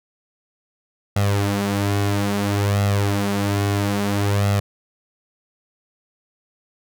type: tone with flanger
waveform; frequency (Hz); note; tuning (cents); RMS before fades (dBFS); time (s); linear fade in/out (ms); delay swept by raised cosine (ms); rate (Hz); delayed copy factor
sawtooth; 101; G#2; -48; -20; 1.16-4.6; 5; 1.5 to 7.2; 0.6; +0.65
effects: none